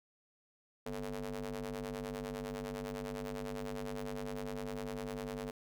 sawtooth ring-modulated tone, 99.7 Hz, G2, 30 cents sharp, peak -32 dBFS, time 0.86-5.51 s, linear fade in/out 5 ms, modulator 344 Hz, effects none

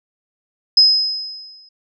sine tone with exponential decay, 5080 Hz, D#8, 35 cents sharp, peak -5 dBFS, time 0.77-1.69 s, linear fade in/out 5 ms, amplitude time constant 200 ms, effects none

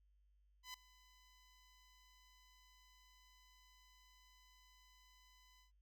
10% pulse tone with ADSR envelope, 1007 Hz, B5, 33 cents sharp, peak -38 dBFS, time 0.63-5.72 s, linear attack 110 ms, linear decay 3 ms, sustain -21 dB, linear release 120 ms, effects added 50 Hz sine -70 dBFS peak until 5.81 s

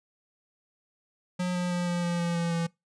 square tone with pitch steps, 180 / 178.24 / 176.5 / 174.77 / 173.07 / 171.38 / 169.7 / 168.04 Hz, F#3 / F3 / F3 / F3 / F3 / F3 / F3 / E3, -47 / +36 / +19 / +2 / -15 / -32 / -49 / +34 cents, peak -27 dBFS, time 1.39-2.67 s, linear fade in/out 10 ms, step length 160 ms, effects noise-tail reverb RT60 0.2 s tail -23 dB re dry + resampled to 22050 Hz

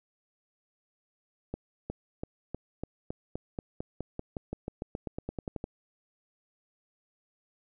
accelerating click train, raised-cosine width 2 ms, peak -21 dBFS, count 23, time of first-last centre 1.54-5.641 s, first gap 360 ms, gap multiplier 0.93, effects none

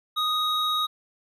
triangle tone pair together, 1244.5 / 3790 Hz, D#6 / A#7, 0 / +28 cents, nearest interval octave + perfect fifth, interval 1928 cents, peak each -23 dBFS, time 0.16-0.87 s, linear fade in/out 20 ms, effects tanh soft clip ceiling -15 dBFS

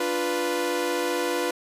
sawtooth chord, B diminished, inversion first, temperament equal, 293.7 / 349.2 / 493.9 Hz, D4 / F4 / B4, 0 / 0 / 0 cents, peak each -28 / -24 / -23 dBFS, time 0-1.51 s, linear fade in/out 5 ms, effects resampled to 32000 Hz

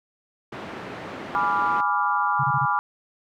pink band-pass noise, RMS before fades -36 dBFS, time 0.52-1.81 s, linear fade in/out 5 ms, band 180 to 2000 Hz, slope 12 dB/octave
sine chord, G# diminished seventh, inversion none, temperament equal, 830.6 / 987.8 / 1174.7 / 1396.9 Hz, G#5 / B5 / D6 / F6, 0 / 0 / 0 / 0 cents, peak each -26 / -25 / -24 / -27 dBFS, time 1.35-2.79 s, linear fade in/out 0 ms
sine tone bursts, 137.8 Hz, C#3, 10 cents flat, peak -24 dBFS, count 4, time 2.39-2.658 s, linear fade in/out 10 ms, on 49 ms, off 24 ms
effects none

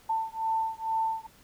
sine beating tone pair, 891 / 893.2 Hz, A5 / A5, +22 / +26 cents, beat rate 2.2 Hz, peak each -30 dBFS, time 0.09-1.27 s, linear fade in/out 10 ms, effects pink hiss -58 dBFS RMS until 1.43 s

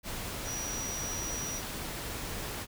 sine tone in noise, 5810 Hz, F#8, 32 cents flat, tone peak -36 dBFS, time 0.44-1.62 s, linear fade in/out 50 ms, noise pink, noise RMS -38 dBFS, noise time 0.03-2.67 s, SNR -1 dB, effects none

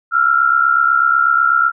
sine tone pair together, 1337 / 1405.1 Hz, E6 / F6, +24 / +10 cents, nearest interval minor second, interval 86 cents, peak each -13 dBFS, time 0.11-1.72 s, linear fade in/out 50 ms, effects none

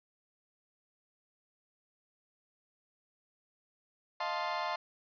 35% pulse chord, F dominant seventh, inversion third, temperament equal, 622.3 / 698.5 / 880 / 1046.5 Hz, Eb5 / F5 / A5 / C6, 0 / 0 / 0 / 0 cents, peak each -39 / -37 / -37 / -35 dBFS, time 4.2-4.76 s, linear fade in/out 5 ms, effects resampled to 11025 Hz + 11-bit

